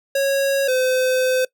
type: tone pair in turn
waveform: square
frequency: 550 / 512.6 Hz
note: C#5 / C5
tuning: -14 / -36 cents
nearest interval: minor second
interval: 122 cents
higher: first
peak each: -17 / -17 dBFS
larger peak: neither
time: 0.15-0.68 / 0.68-1.45 s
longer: second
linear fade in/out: 5 ms
effects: noise-tail reverb RT60 0.1 s tail -22 dB re dry